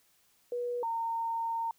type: tone pair in turn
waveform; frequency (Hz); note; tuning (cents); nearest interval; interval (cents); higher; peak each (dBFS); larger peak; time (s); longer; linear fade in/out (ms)
sine; 485.4 / 916.3; B4 / A#5; -30 / -30; major seventh; 1100; second; -31 / -30; second; 0.52-0.83 / 0.83-1.71; second; 2
effects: white hiss -68 dBFS RMS until 1.78 s